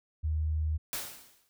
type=tone; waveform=sine; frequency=77.78 Hz; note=D#2; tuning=in tune; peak=-27 dBFS; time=0.23-0.78 s; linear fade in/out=20 ms
type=noise with exponential decay; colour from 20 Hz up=white; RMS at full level=-33 dBFS; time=0.93-1.49 s; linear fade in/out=0 ms; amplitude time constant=120 ms
effects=none